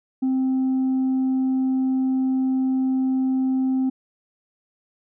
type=tone with tanh clipping; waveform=sine; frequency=261.6 Hz; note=C4; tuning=in tune; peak=-19 dBFS; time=0.22-3.9 s; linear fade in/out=10 ms; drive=1 dB; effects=none